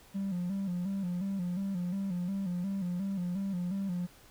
triangle tone with vibrato, 186.4 Hz, F#3, 13 cents sharp, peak -28 dBFS, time 0.14-4.07 s, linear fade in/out 20 ms, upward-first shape square, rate 2.8 Hz, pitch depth 88 cents each way, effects tanh soft clip ceiling -26 dBFS + pink hiss -58 dBFS RMS until 4.3 s

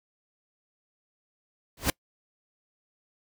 pink noise with exponential growth, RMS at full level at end -19 dBFS, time 1.77-1.9 s, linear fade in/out 2 ms, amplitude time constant 28 ms, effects noise-tail reverb RT60 0.1 s tail -26 dB re dry

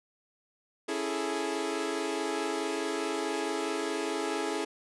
sawtooth chord, A major seventh, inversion first, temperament equal, 277.2 / 329.6 / 415.3 / 440 Hz, C#4 / E4 / G#4 / A4, 0 / 0 / 0 / 0 cents, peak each -34 / -31 / -30 / -34 dBFS, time 0.88-4.65 s, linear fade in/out 10 ms, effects resampled to 24000 Hz

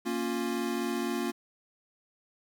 square chord, Bb minor, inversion none, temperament equal with one note detuned, 233.1 / 277.2 / 352.5 Hz, Bb3 / Db4 / F4, 0 / 0 / +16 cents, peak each -34 / -36 / -34 dBFS, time 0.05-1.32 s, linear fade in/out 20 ms, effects 11-bit

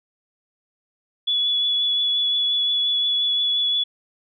sine tone with vibrato, 3411 Hz, G#7, 46 cents sharp, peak -18 dBFS, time 1.27-3.84 s, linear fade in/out 10 ms, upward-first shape triangle, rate 5.7 Hz, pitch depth 15 cents each way, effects none

